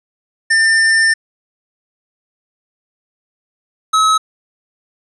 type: tone pair in turn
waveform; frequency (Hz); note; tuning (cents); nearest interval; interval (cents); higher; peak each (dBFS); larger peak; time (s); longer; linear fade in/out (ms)
square; 1796 / 1285; A6 / E6; +35 / -45; tritone; 580; first; -10; neither; 0.5-1.14 / 3.93-4.18; first; 10
effects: resampled to 24000 Hz + 8-bit